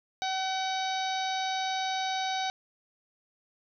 harmonic tone with a mistuned harmonic, 759 Hz, F#5, 44 cents sharp, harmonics 1 / 2 / 3 / 4 / 5 / 6 / 7 / 8, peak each -30 / -39 / -40 / -44 / -36 / -43 / -48 / -44 dBFS, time 0.22-2.5 s, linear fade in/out 0 ms, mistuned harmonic 8, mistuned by -30 cents, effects none

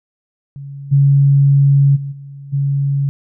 sine tone with level steps, 139.7 Hz, C#3, 14 cents sharp, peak -27 / -7 / -21 / -30 / -13 dBFS, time 0.56-3.09 s, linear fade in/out 0 ms, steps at 0.91 / 1.95 / 2.11 / 2.52 s, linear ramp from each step 20 ms, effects none

